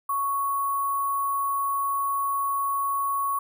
sine tone with sample-and-hold, 1109 Hz, C#6, in tune, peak -23 dBFS, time 0.09-3.39 s, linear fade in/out 5 ms, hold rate 11025 Hz, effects none

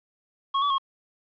square tone with pitch steps, 1097 / 1144 / 1088 Hz, C#6 / D6 / C#6, -18 / -46 / -33 cents, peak -22 dBFS, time 0.54-0.783 s, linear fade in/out 10 ms, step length 81 ms, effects resampled to 11025 Hz + 9-bit

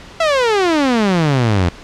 sawtooth exponential sweep, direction down, 676 to 83.4 Hz, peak -8 dBFS, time 0.2-1.69 s, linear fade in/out 5 ms, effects pink hiss -37 dBFS RMS until 1.83 s + low-pass 5000 Hz 12 dB/octave

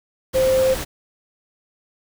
sine tone in noise, 523.3 Hz, C5, in tune, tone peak -14 dBFS, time 0.34-0.75 s, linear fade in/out 20 ms, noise pink, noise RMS -28 dBFS, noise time 0.33-0.85 s, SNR +11 dB, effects none

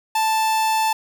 45% pulse tone, 880 Hz, A5, in tune, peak -17 dBFS, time 0.15-0.93 s, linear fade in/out 5 ms, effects none

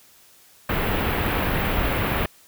pink band-stop noise, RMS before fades -23 dBFS, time 0.69-2.26 s, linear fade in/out 5 ms, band 3000 to 15000 Hz, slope 24 dB/octave, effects white hiss -53 dBFS RMS until 2.47 s

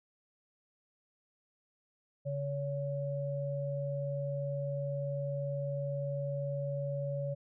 sine tone pair together, 141 / 564 Hz, C#3 / C#5, +30 / +30 cents, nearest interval 2 octaves, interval 2400 cents, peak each -35 / -36 dBFS, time 2.25-7.35 s, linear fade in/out 20 ms, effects none

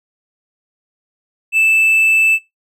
triangle tone, 2637 Hz, E7, in tune, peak -8 dBFS, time 1.52-2.39 s, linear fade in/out 50 ms, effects noise-tail reverb RT60 0.2 s tail -20 dB re dry

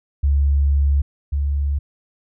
sine tone pair in turn, 70.5 / 71.07 Hz, C#2 / C#2, +30 / +44 cents, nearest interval unison, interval 14 cents, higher second, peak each -13 / -17 dBFS, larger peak first, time 0.23-1.02 / 1.32-1.79 s, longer first, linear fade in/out 10 ms, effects none

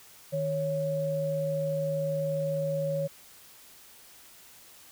sine tone pair together, 155.57 / 554.4 Hz, D#3 / C#5, 0 / 0 cents, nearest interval octave + minor seventh, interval 2200 cents, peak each -32 / -28 dBFS, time 0.32-3.08 s, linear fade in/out 20 ms, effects white hiss -53 dBFS RMS until 4.91 s

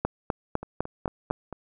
two click trains, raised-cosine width 1 ms, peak -10 / -22 dBFS, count 6 / 5, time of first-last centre 0.05-1.309 / 0.63-1.527 s, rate 3.97 / 4.46 Hz, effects none

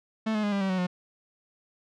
45% pulse tone with pitch steps, 220 / 212.8 / 205.7 / 198.96 / 192.41 / 186.07 / 179.94 Hz, A3 / G#3 / G#3 / G3 / G3 / F#3 / F#3, 0 / +42 / -16 / +26 / -32 / +10 / -48 cents, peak -25 dBFS, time 0.26-0.869 s, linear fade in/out 10 ms, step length 87 ms, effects low-pass 4000 Hz 12 dB/octave

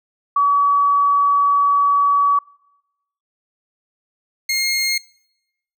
sine / 20% pulse tone pair in turn, 1138 / 2137 Hz, C#6 / C7, +45 / +36 cents, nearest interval major seventh, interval 1091 cents, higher second, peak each -12 / -12 dBFS, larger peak neither, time 0.36-2.39 / 4.49-4.98 s, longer first, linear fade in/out 5 ms, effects noise-tail reverb RT60 0.9 s tail -24 dB re dry

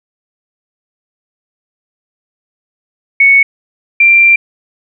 sine tone pair in turn, 2217 / 2366 Hz, C#7 / D7, 0 / +12 cents, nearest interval minor second, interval 112 cents, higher second, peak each -3 dBFS, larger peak neither, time 3.2-3.43 / 4-4.36 s, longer second, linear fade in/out 5 ms, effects none

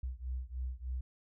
sine beating tone pair, 61.8 / 65.1 Hz, B1 / C2, +2 / -8 cents, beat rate 3.3 Hz, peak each -39 / -40 dBFS, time 0.03-1.01 s, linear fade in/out 5 ms, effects none

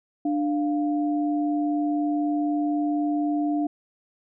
sine tone pair together, 296 / 698.5 Hz, D4 / F5, +14 / 0 cents, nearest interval octave + minor third, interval 1486 cents, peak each -22 / -30 dBFS, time 0.25-3.67 s, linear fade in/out 5 ms, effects none

